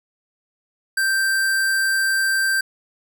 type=tone; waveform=square; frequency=1568 Hz; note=G6; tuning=in tune; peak=-18 dBFS; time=0.97-2.61 s; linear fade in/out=5 ms; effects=none